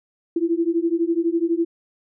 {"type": "beating tone pair", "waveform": "sine", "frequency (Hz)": [329.6, 341.6], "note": ["E4", "F4"], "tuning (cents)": [0, -38], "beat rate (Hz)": 12, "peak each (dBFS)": -21, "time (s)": [0.36, 1.65], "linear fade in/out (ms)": 5, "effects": []}